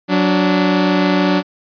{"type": "tone pair together", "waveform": "sawtooth", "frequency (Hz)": [185, 291], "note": ["F#3", "D4"], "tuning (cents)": [0, -16], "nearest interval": "minor sixth", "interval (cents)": 784, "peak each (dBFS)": -11, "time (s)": [0.08, 1.43], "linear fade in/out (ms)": 50, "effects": ["resampled to 11025 Hz"]}